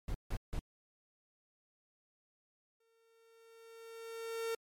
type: noise bursts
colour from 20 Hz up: brown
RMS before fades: -36 dBFS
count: 3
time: 0.08-0.592 s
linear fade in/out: 2 ms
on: 64 ms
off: 160 ms
type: tone with exponential growth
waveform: 45% pulse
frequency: 455.6 Hz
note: A#4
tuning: 40 cents flat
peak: -34 dBFS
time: 2.8-4.55 s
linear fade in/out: 5 ms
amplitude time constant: 380 ms
effects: MP3 64 kbps